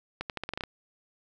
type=accelerating click train; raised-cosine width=0.3 ms; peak=-17 dBFS; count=9; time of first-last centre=0.21-0.637 s; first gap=88 ms; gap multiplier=0.85; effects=none